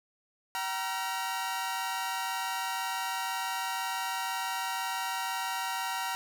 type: tone cluster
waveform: sawtooth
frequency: 764 / 946 / 1366 Hz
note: G5 / A#5 / F6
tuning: -45 / +25 / -39 cents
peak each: -33 / -30 / -35 dBFS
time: 0.55-6.15 s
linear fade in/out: 0 ms
effects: none